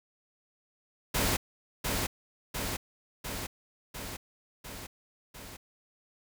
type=noise with echo; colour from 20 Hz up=pink; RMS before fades=-28 dBFS; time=1.14-1.37 s; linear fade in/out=10 ms; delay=700 ms; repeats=6; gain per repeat=-3 dB; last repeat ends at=5.57 s; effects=none